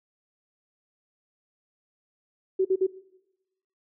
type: tone bursts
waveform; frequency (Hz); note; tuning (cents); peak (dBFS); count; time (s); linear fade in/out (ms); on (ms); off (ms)
sine; 378.5; F#4; +39; -19; 3; 2.59-2.869; 10; 61; 48
effects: noise-tail reverb RT60 0.9 s tail -18 dB re dry